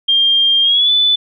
sine tone with pitch glide, 3200 to 3490 Hz, G7 to A7, +35 to -15 cents, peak -9 dBFS, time 0.08-1.16 s, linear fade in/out 10 ms, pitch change +150 cents, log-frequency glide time 0.62-0.91 s, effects none

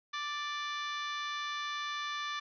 harmonic tone with a mistuned harmonic, 587.3 Hz, D5, in tune, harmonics 2 / 3 / 4 / 5 / 6 / 7 / 8 / 9 / 10, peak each -38 / -41 / -45 / -50 / -42 / -50 / -55 / -56 / -53 dBFS, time 0.13-2.4 s, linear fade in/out 10 ms, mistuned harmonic 10, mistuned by +25 cents, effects none

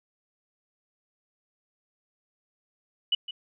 sine tone with echo, 2960 Hz, F#7, in tune, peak -20 dBFS, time 3.12-3.15 s, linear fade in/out 5 ms, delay 160 ms, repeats 1, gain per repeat -13 dB, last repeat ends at 3.31 s, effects none

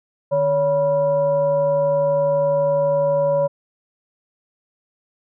sine tone with frequency modulation, 564 Hz, C#5, 30 cents sharp, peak -15 dBFS, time 0.31-3.48 s, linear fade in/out 20 ms, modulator 412 Hz, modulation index 0.5, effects none

